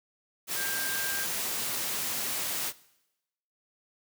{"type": "tone in noise", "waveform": "sine", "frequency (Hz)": 1592, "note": "G6", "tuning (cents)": 26, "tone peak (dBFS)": -34, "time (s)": [0.55, 1.27], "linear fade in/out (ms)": 50, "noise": "white", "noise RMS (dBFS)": -32, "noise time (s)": [0.47, 2.73], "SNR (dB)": -5, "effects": ["noise-tail reverb RT60 0.9 s tail -20 dB re dry", "high-pass 100 Hz 12 dB/octave"]}